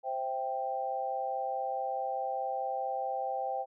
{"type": "chord", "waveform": "sine", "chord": "C major", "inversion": "none", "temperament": "equal", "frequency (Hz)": [523.3, 659.3, 784], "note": ["C5", "E5", "G5"], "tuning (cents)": [0, 0, 0], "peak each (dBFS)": [-37, -39, -33], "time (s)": [0.03, 3.66], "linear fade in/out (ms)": 50, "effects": []}